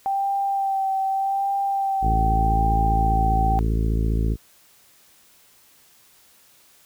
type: tone with vibrato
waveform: sine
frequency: 782 Hz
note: G5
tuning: 4 cents flat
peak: -20 dBFS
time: 0.06-3.59 s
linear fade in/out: 0 ms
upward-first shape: sine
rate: 0.83 Hz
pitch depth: 22 cents each way
type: harmonic tone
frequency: 55 Hz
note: A1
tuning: in tune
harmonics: 1 / 2 / 3 / 4 / 5 / 6 / 7 / 8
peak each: -20 / -26 / -30 / -32 / -34 / -36 / -37 / -38 dBFS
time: 2.01-4.37 s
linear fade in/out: 50 ms
effects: white hiss -55 dBFS RMS until 6.85 s